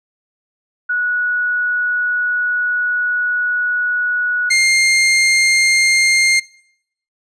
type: tone pair in turn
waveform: sine / sawtooth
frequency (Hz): 1465 / 2115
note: F#6 / C7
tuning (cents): -18 / +18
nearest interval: tritone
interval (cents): 636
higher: second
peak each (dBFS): -15 / -7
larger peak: second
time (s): 0.89-4.5 / 4.5-6.4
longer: first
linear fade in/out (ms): 10
effects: noise-tail reverb RT60 0.7 s tail -21 dB re dry + resampled to 22050 Hz